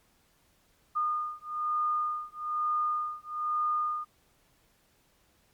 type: beating tone pair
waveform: sine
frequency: 1220 / 1221.1 Hz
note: D#6 / D#6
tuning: -34 / -33 cents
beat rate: 1.1 Hz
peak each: -31 dBFS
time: 0.95-4.05 s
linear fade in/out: 20 ms
effects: pink hiss -67 dBFS RMS until 5.53 s + MP3 96 kbps